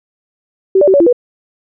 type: tone with pitch steps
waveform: sine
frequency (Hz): 383.2 / 583 / 381.6 / 565 / 339.1 / 488.3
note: G4 / D5 / G4 / C#5 / E4 / B4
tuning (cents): -39 / -13 / -47 / +33 / +49 / -20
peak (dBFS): -5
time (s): 0.75-1.128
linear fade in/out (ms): 5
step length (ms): 63
effects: none